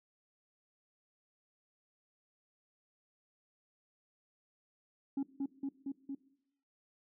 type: tone with echo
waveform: sine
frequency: 275.3 Hz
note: C#4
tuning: 12 cents flat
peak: -29 dBFS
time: 5.17-5.23 s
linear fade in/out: 5 ms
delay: 230 ms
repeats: 4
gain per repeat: -2 dB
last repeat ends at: 6.15 s
effects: noise-tail reverb RT60 0.8 s tail -19 dB re dry + tanh soft clip ceiling -31 dBFS